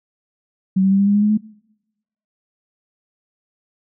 sine tone with pitch steps, 189.2 / 192.51 / 195.87 / 199.3 / 202.8 / 206.3 / 209.9 / 213.6 Hz, F#3 / G3 / G3 / G3 / G#3 / G#3 / G#3 / G#3, +39 / -31 / -1 / +29 / -41 / -11 / +19 / +49 cents, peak -12 dBFS, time 0.76-1.376 s, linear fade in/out 10 ms, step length 77 ms, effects noise-tail reverb RT60 0.9 s tail -23 dB re dry

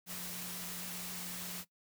sine tone in noise, 179 Hz, F3, 43 cents sharp, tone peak -48 dBFS, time 0.06-1.65 s, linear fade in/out 50 ms, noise white, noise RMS -43 dBFS, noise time 0.06-1.65 s, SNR -8 dB, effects noise-tail reverb RT60 0.1 s tail -18 dB re dry

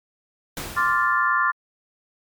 pink noise with exponential decay, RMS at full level -29 dBFS, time 0.57-1.49 s, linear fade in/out 1 ms, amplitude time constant 200 ms
sine chord, D minor seventh, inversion third, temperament equal with one note detuned, 1046.5 / 1167.9 / 1396.9 / 1760 Hz, C6 / D6 / F6 / A6, 0 / -10 / 0 / 0 cents, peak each -23 dBFS, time 0.76-1.52 s, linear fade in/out 20 ms
effects MP3 96 kbps

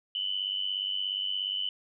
sine tone pair together, 2960 / 3057 Hz, F#7 / G7, 0 / -44 cents, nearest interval minor second, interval 56 cents, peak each -31 / -33 dBFS, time 0.15-1.69 s, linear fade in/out 2 ms, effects none

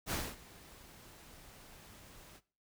pink noise with ADSR envelope, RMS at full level -35 dBFS, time 0.06-2.41 s, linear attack 54 ms, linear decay 240 ms, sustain -21 dB, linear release 49 ms, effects noise-tail reverb RT60 0.4 s tail -20 dB re dry

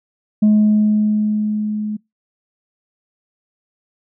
sine tone with level ramp, 212 Hz, G#3, 36 cents sharp, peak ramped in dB -6 to -20 dBFS, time 0.42-1.97 s, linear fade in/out 10 ms, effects noise-tail reverb RT60 0.2 s tail -25 dB re dry + tanh soft clip ceiling -7 dBFS

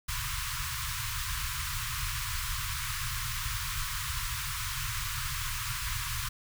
pink band-stop noise, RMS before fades -34 dBFS, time 0.08-6.29 s, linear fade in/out 10 ms, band 140 to 980 Hz, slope 96 dB/octave, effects none

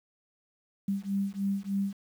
sine beating tone pair, 196 / 199.3 Hz, G3 / G3, 0 / +29 cents, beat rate 3.3 Hz, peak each -31 dBFS, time 0.88-1.93 s, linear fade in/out 5 ms, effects 9-bit

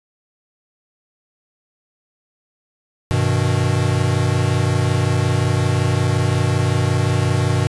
square chord, G augmented, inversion none, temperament equal, 98 / 123.47 / 155.56 Hz, G2 / B2 / D#3, 0 / 0 / 0 cents, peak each -20 / -19 / -23 dBFS, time 3.11-7.67 s, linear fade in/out 0 ms, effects resampled to 24000 Hz

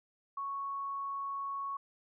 sine tone, 1108 Hz, C#6, 1 cent flat, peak -35 dBFS, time 0.37-1.77 s, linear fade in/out 5 ms, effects none

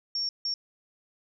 sine tone bursts at uneven times, 5500 Hz, F8, 27 cents flat, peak -27 dBFS, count 2, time 0.15-0.29 / 0.45-0.54 s, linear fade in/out 2 ms, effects none

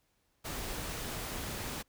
pink noise, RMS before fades -39 dBFS, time 0.44-1.83 s, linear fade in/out 20 ms, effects pink hiss -75 dBFS RMS until 1.88 s

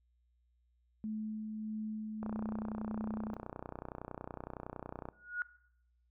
sine tone with tremolo, 216 Hz, A3, 32 cents flat, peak -35 dBFS, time 1.04-3.34 s, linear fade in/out 0 ms, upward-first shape sine, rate 1.6 Hz, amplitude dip 25%
click train, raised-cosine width 1 ms, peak -28 dBFS, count 89, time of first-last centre 2.23-5.087 s, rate 30.8 Hz
sine tone with exponential growth, 1449 Hz, F#6, 37 cents flat, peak -30 dBFS, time 5.13-5.42 s, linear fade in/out 1 ms, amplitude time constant 61 ms
effects noise-tail reverb RT60 0.7 s tail -19 dB re dry + added 60 Hz sine -70 dBFS peak until 6.1 s

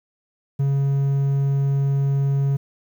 triangle tone, 138.6 Hz, C#3, in tune, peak -15 dBFS, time 0.59-2.57 s, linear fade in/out 10 ms, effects 9-bit

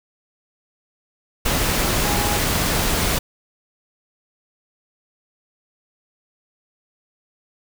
sine tone in noise, 825 Hz, G#5, 12 cents flat, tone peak -27 dBFS, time 2.04-2.38 s, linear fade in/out 10 ms, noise pink, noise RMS -20 dBFS, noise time 1.45-3.19 s, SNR -10 dB, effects none

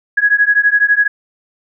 sine beating tone pair, 1661.2 / 1673.2 Hz, G#6 / G#6, 0 / +12 cents, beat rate 12 Hz, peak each -12 dBFS, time 0.17-1.08 s, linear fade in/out 10 ms, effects none

